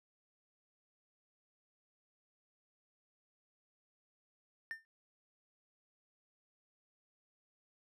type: tone with exponential decay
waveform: triangle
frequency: 1800 Hz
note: A6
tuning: 39 cents sharp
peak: -34 dBFS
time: 4.71-4.85 s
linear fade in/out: 0 ms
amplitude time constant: 29 ms
effects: none